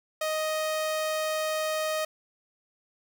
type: tone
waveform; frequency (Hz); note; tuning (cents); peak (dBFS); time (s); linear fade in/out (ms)
sawtooth; 624; D#5; +5; -23; 0.21-2.05; 5
effects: none